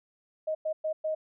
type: tone bursts at uneven times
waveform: sine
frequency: 626 Hz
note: D#5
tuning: 10 cents sharp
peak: -27 dBFS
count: 4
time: 0.47-0.55 / 0.65-0.73 / 0.84-0.93 / 1.04-1.15 s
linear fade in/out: 10 ms
effects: none